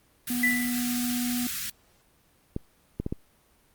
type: band-stop noise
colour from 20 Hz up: white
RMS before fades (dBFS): -33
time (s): 0.27-1.7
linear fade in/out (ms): 5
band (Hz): 250 to 1300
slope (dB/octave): 48
type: tone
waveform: triangle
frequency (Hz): 244.5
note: B3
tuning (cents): -17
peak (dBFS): -25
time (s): 0.3-1.47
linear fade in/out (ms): 2
type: tone with exponential decay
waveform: sine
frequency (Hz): 1982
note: B6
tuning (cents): +6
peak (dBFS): -18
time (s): 0.43-0.94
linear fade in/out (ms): 5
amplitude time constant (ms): 110
type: clicks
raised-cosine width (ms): 3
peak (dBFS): -16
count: 4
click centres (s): 2.564 / 3 / 3.064 / 3.125
effects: pink hiss -63 dBFS RMS until 3.74 s + Opus 32 kbps